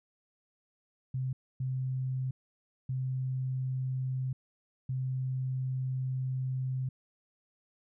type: tone bursts at uneven times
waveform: sine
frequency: 130 Hz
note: C3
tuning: 11 cents flat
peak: -30 dBFS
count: 4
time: 1.14-1.33 / 1.6-2.31 / 2.89-4.33 / 4.89-6.89 s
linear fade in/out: 5 ms
effects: none